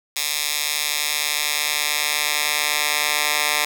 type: tone with high-pass filter sweep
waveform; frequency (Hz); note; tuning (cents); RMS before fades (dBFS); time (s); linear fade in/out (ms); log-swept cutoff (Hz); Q
10% pulse; 148.9; D3; +24; -22; 0.16-3.65; 5; 3400 to 1600; 0.76
effects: none